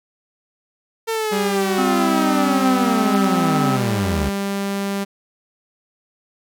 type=linear sweep; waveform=sawtooth; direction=down; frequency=454.9 to 64.8 Hz; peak=-16 dBFS; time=1.07-4.3 s; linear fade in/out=20 ms
type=tone with pitch glide; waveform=sawtooth; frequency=196 to 198.39 Hz; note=G3 to G3; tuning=0 to +21 cents; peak=-17 dBFS; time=1.31-5.05 s; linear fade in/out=20 ms; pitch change=+21 cents; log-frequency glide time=2.82-3.26 s
type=harmonic tone; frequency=258.7 Hz; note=C4; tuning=19 cents flat; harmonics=1 / 3 / 5; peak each=-20 / -25 / -24 dBFS; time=1.78-3.77 s; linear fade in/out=5 ms
effects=none